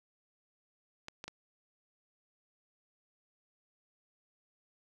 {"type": "clicks", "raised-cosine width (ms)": 0.2, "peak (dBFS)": -25, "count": 3, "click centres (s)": [1.084, 1.241, 1.28], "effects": []}